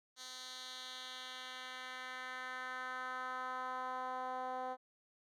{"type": "tone with band-pass filter sweep", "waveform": "10% pulse", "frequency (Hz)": 255.7, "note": "C4", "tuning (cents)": -40, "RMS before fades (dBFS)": -44, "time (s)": [0.16, 4.77], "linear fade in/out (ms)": 50, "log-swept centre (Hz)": [5000, 700], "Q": 1.9, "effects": []}